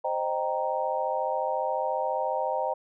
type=chord; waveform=sine; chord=C minor seventh; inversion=none; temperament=equal with one note detuned; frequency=523.3 / 617.6 / 784 / 932.3 Hz; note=C5 / Eb5 / G5 / Bb5; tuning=0 / -13 / 0 / 0 cents; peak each=-31 dBFS; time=0.04-2.74 s; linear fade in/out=10 ms; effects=none